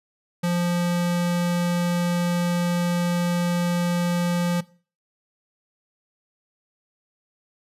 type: tone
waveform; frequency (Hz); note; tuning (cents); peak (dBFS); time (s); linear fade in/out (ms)
square; 174.61; F3; 0; -21; 0.43-4.61; 10
effects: noise-tail reverb RT60 0.4 s tail -20 dB re dry + resampled to 32000 Hz